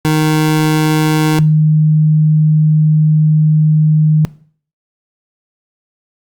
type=tone pair in turn; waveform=25% pulse / sine; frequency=155.1 / 154.43 Hz; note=D#3 / D#3; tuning=-5 / -13 cents; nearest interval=unison; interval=8 cents; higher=first; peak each=-6 dBFS; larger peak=neither; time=0.05-1.39 / 1.39-4.25 s; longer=second; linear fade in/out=0 ms; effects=noise-tail reverb RT60 0.5 s tail -20 dB re dry + Opus 48 kbps